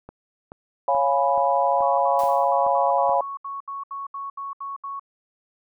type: click train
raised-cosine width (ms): 1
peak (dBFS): -25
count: 8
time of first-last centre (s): 0.09-3.094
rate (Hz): 2.33
type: chord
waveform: sine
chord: C# dominant seventh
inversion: none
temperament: equal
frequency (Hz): 554.4 / 698.5 / 830.6 / 987.8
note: C#5 / E#5 / G#5 / B5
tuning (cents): 0 / 0 / 0 / 0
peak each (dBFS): -23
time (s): 0.88-3.21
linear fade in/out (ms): 2
type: tone bursts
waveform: sine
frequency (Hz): 1108.7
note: C#6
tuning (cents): 0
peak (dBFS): -29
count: 14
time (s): 1.82-4.996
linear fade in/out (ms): 5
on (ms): 160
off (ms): 72
type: noise with exponential decay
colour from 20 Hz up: white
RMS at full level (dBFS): -39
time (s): 2.19-2.65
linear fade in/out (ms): 1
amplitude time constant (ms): 99
effects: none